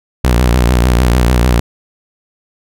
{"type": "tone with vibrato", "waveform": "sawtooth", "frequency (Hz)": 60.9, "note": "B1", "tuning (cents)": -24, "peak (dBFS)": -4, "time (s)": [0.24, 1.6], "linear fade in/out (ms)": 5, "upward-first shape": "sine", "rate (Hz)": 6.7, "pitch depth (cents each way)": 99, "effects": []}